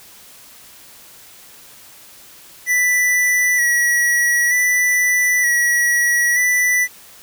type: tone with vibrato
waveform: square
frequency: 1951 Hz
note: B6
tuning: 22 cents flat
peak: -14 dBFS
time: 2.66-6.88 s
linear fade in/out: 50 ms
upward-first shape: square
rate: 0.54 Hz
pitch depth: 25 cents each way
effects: white hiss -43 dBFS RMS until 7.22 s